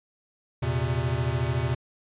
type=tone cluster; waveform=square; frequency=83.2 / 118.6 / 132.2 Hz; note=E2 / A#2 / C3; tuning=+17 / +30 / +18 cents; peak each=-32 / -28 / -29 dBFS; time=0.62-1.75 s; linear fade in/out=10 ms; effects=resampled to 8000 Hz